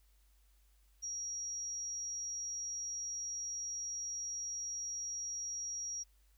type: tone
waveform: sine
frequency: 5680 Hz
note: F8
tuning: 28 cents sharp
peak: -38 dBFS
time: 1.02-6.04 s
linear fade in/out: 20 ms
effects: added 50 Hz sine -65 dBFS peak until 6.37 s + white hiss -75 dBFS RMS until 6.37 s